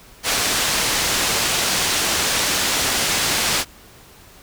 white low-pass noise, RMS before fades -20 dBFS, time 0.23-3.65 s, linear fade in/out 50 ms, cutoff 6900 Hz, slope 12 dB/octave, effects pink hiss -46 dBFS RMS until 4.42 s

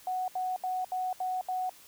sine tone bursts, 740 Hz, F#5, in tune, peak -29 dBFS, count 6, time 0.07-1.695 s, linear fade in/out 2 ms, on 210 ms, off 73 ms, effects white hiss -55 dBFS RMS until 1.87 s

